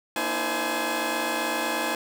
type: tone cluster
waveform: 15% pulse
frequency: 235.6 / 302.2 / 330.1 / 521 / 843 Hz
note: A#3 / D4 / E4 / C5 / G#5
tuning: +19 / +50 / +2 / -7 / +26 cents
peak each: -29 / -27 / -26 / -25 / -23 dBFS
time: 0.16-1.95 s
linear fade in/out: 2 ms
effects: none